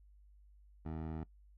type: tone with low-pass filter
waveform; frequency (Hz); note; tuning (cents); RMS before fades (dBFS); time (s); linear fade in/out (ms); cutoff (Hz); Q
15% pulse; 79.5; D#2; +38; -42; 0.85-1.24; 10; 1200; 0.53
effects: noise-tail reverb RT60 0.1 s tail -20 dB re dry + added 50 Hz sine -59 dBFS peak until 1.57 s